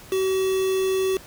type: tone with quantisation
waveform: triangle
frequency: 380 Hz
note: F#4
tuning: 46 cents sharp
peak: -18 dBFS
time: 0.12-1.17 s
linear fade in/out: 2 ms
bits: 5
effects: pink hiss -45 dBFS RMS until 1.26 s